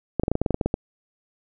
clicks, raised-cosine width 2 ms, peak -8 dBFS, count 12, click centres 0.197 / 0.235 / 0.281 / 0.316 / 0.354 / 0.416 / 0.462 / 0.507 / 0.544 / 0.612 / 0.66 / 0.741 s, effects none

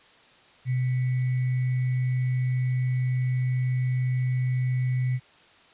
sine tone with sample-and-hold, 127 Hz, B2, 49 cents sharp, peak -22 dBFS, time 0.65-5.2 s, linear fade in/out 50 ms, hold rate 2100 Hz, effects white hiss -55 dBFS RMS until 5.73 s + resampled to 8000 Hz

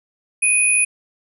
sine tone pair together, 2489 / 9956 Hz, D#7 / D#9, 0 / 0 cents, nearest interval 2 octaves, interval 2400 cents, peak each -16 dBFS, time 0.42-0.85 s, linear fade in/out 10 ms, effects none

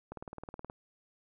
click train, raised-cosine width 1 ms, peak -28 dBFS, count 12, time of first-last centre 0.12-0.699 s, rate 19 Hz, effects none

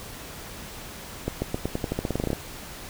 accelerating click train, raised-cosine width 2 ms, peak -12 dBFS, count 16, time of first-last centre 1.28-2.331 s, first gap 140 ms, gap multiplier 0.89, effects pink hiss -40 dBFS RMS until 2.89 s

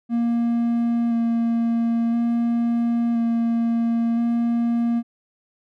triangle tone with vibrato, 233.1 Hz, A#3, in tune, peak -16 dBFS, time 0.09-5.03 s, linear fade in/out 50 ms, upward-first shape square, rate 0.49 Hz, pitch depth 11 cents each way, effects none

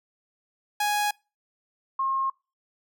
sawtooth / sine tone pair in turn, 830.6 / 1073.1 Hz, G#5 / C6, 0 / +43 cents, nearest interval major third, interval 443 cents, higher second, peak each -19 / -23 dBFS, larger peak first, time 0.8-1.11 / 1.99-2.3 s, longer neither, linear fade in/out 5 ms, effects noise-tail reverb RT60 0.3 s tail -26 dB re dry

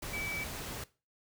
sine tone in noise, 2300 Hz, D7, 37 cents flat, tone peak -36 dBFS, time 0.13-0.44 s, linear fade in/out 5 ms, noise pink, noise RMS -41 dBFS, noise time 0.02-0.84 s, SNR +2 dB, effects noise-tail reverb RT60 0.3 s tail -18 dB re dry

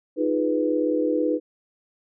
sine chord, F half-diminished seventh, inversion third, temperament equal, 311.1 / 349.2 / 415.3 / 493.9 Hz, Eb4 / F4 / Ab4 / Cb5, 0 / 0 / 0 / 0 cents, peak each -23 / -29 / -29 / -24 dBFS, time 0.16-1.4 s, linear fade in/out 50 ms, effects none

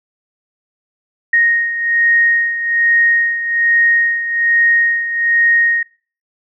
sine beating tone pair, 1864.7 / 1865.9 Hz, A#6 / A#6, 0 / +1 cents, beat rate 1.2 Hz, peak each -12 / -18 dBFS, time 1.33-5.83 s, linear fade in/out 5 ms, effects noise-tail reverb RT60 0.4 s tail -21 dB re dry

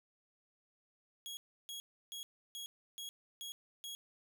sawtooth tone bursts, 3313 Hz, G#7, 5 cents flat, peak -40 dBFS, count 7, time 1.26-3.95 s, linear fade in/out 0 ms, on 110 ms, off 320 ms, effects none

